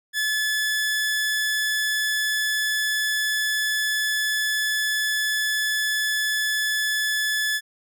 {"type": "tone", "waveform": "sawtooth", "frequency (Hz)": 1723, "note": "A6", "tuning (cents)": -37, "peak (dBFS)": -18, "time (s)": [0.13, 7.61], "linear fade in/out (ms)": 50, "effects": []}